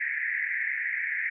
pink band-pass noise, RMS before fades -30 dBFS, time 0-1.3 s, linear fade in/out 10 ms, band 1700 to 2200 Hz, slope 96 dB/octave, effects none

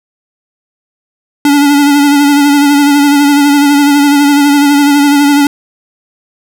square tone with vibrato, 286.6 Hz, D4, 42 cents flat, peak -5 dBFS, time 1.45-5.47 s, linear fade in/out 2 ms, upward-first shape sine, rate 12 Hz, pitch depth 35 cents each way, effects none

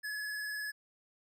square tone with vibrato, 1700 Hz, G#6, 40 cents sharp, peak -37 dBFS, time 0.03-0.72 s, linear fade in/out 20 ms, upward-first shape sine, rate 20 Hz, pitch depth 27 cents each way, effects none

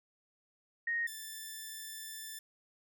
sine / 5% pulse tone pair in turn, 1864.7 / 1761.6 Hz, A#6 / A6, 0 / +2 cents, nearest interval minor second, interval 98 cents, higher first, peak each -31 / -32 dBFS, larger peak first, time 0.87-1.07 / 1.07-2.39 s, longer second, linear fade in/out 5 ms, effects none

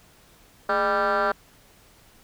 sine tone with frequency modulation, 987.8 Hz, B5, in tune, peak -17 dBFS, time 0.69-1.32 s, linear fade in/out 5 ms, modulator 191 Hz, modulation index 3, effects tanh soft clip ceiling -19 dBFS + pink hiss -55 dBFS RMS until 2.23 s

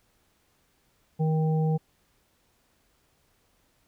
harmonic tone, 157.5 Hz, D#3, 21 cents sharp, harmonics 1 / 3 / 5, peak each -22 / -32 / -36 dBFS, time 1.19-1.78 s, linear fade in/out 20 ms, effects pink hiss -68 dBFS RMS until 3.87 s

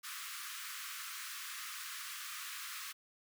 pink high-pass noise, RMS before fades -45 dBFS, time 0.03-2.93 s, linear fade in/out 20 ms, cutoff 1100 Hz, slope 96 dB/octave, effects none

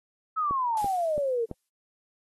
sine exponential sweep, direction down, 1311 to 445.3 Hz, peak -24 dBFS, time 0.36-1.46 s, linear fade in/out 20 ms
click train, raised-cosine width 2 ms, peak -22 dBFS, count 4, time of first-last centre 0.51-1.513 s, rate 2.99 Hz
blue noise with exponential decay, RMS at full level -39 dBFS, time 0.77-1.69 s, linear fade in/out 1 ms, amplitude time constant 200 ms
effects AAC 32 kbps

